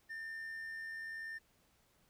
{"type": "tone with amplitude modulation", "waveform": "triangle", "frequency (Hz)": 1800, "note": "A6", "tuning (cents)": 39, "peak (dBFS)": -39, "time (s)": [0.09, 1.39], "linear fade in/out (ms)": 20, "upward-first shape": "sine", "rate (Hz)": 80.8, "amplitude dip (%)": 30, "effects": ["pink hiss -72 dBFS RMS until 2.09 s"]}